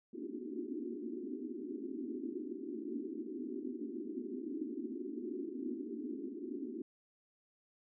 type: band-pass noise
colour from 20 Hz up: pink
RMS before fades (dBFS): -42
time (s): 0.13-6.82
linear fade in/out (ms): 5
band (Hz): 230 to 390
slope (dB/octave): 96
effects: none